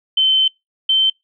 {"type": "tone pair in turn", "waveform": "sine", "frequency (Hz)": [3078, 3098], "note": ["G7", "G7"], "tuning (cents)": [-32, -21], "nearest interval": "unison", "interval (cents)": 11, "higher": "second", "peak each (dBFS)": [-11, -11], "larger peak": "neither", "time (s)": [[0.17, 0.48], [0.89, 1.1]], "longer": "first", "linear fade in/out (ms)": 5, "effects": ["noise-tail reverb RT60 0.2 s tail -26 dB re dry"]}